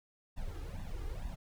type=noise with flanger; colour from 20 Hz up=brown; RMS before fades=-40 dBFS; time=0.36-1.36 s; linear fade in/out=20 ms; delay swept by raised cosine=1.1 to 2.5 ms; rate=2.2 Hz; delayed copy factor=+0.95; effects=none